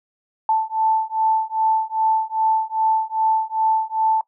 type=beating tone pair; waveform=sine; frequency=880 / 882.5 Hz; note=A5 / A5; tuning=0 / +5 cents; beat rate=2.5 Hz; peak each=-20 dBFS; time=0.49-4.21 s; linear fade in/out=2 ms; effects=noise-tail reverb RT60 0.1 s tail -20 dB re dry